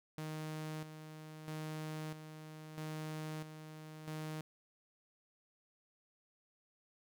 sawtooth tone with tremolo, 155.56 Hz, D#3, in tune, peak -37 dBFS, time 0.18-4.41 s, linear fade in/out 0 ms, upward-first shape square, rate 0.77 Hz, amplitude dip 60%, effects none

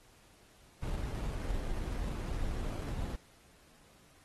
brown noise with sample-and-hold, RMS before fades -36 dBFS, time 0.82-3.16 s, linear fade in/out 10 ms, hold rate 3675 Hz, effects pink hiss -63 dBFS RMS until 4.24 s + AAC 32 kbps

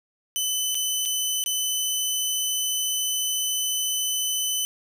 15% pulse tone with dropouts, 3018 Hz, F#7, 34 cents sharp, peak -16 dBFS, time 0.36-4.65 s, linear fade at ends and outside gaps 0 ms, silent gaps 0.746-0.752 / 1.053-1.058 / 1.439-1.461 s, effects none

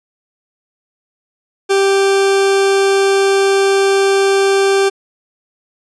40% pulse tone, 392 Hz, G4, in tune, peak -9 dBFS, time 1.69-4.9 s, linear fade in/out 20 ms, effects resampled to 22050 Hz

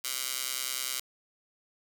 15% pulse tone with high-pass filter, 130 Hz, C3, 11 cents flat, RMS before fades -34 dBFS, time 0.04-1 s, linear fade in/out 5 ms, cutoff 3700 Hz, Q 0.53, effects none

